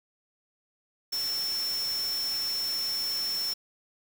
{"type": "tone in noise", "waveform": "sine", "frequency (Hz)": 5400, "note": "E8", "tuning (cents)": 41, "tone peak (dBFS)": -28, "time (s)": [1.12, 3.54], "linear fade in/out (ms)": 10, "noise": "white", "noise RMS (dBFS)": -39, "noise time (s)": [1.12, 3.54], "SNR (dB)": 8, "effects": []}